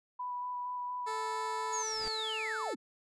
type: tone with vibrato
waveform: sine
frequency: 987.8 Hz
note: B5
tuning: in tune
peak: -35 dBFS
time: 0.19-1.83 s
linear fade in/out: 10 ms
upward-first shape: square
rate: 4.3 Hz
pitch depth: 8 cents each way
type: tone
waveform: 15% pulse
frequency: 438.7 Hz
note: A4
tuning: 5 cents flat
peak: -31 dBFS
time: 1.06-2.75 s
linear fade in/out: 20 ms
type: linear sweep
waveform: sine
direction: down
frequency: 6880 to 185 Hz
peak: -35 dBFS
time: 1.72-2.76 s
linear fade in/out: 20 ms
type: noise with exponential growth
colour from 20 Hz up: pink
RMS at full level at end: -42 dBFS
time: 1.8-2.08 s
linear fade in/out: 0 ms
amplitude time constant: 60 ms
effects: resampled to 22050 Hz